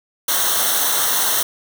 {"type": "noise with comb filter", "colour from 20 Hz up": "white", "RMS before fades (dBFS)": -18, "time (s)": [0.28, 1.43], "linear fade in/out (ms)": 5, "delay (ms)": 0.41, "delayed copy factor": -0.8, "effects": []}